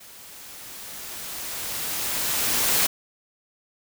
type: noise with level ramp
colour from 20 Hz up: white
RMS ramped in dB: -46 to -20 dBFS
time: 0-2.87 s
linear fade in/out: 10 ms
effects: none